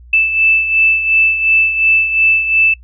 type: beating tone pair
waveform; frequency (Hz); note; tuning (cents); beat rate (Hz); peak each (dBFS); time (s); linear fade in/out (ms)
sine; 2637 / 2639.8; E7 / E7; 0 / +2; 2.8; -10 / -17; 0.13-2.74; 5
effects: noise-tail reverb RT60 0.1 s tail -23 dB re dry + added 60 Hz sine -36 dBFS peak until 2.83 s